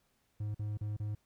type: tone with dropouts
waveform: triangle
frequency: 105.2 Hz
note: G#2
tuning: 23 cents sharp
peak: -32 dBFS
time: 0.4-1.15 s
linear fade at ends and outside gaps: 5 ms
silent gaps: 0.546-0.593 / 0.774-0.81 / 0.967-0.999 s
effects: pink hiss -75 dBFS RMS until 1.25 s